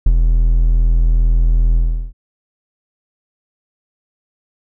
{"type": "tone with ADSR envelope", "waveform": "triangle", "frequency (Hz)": 41.2, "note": "E1", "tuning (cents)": 0, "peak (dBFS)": -3, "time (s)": [0.06, 2.13], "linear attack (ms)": 6, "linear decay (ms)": 52, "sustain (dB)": -4, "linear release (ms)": 370, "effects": []}